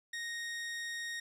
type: tone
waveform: sawtooth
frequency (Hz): 1864.7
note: A#6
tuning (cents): 0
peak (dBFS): -34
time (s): 0.13-1.2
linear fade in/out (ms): 5
effects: low-pass 9000 Hz 12 dB/octave + 11-bit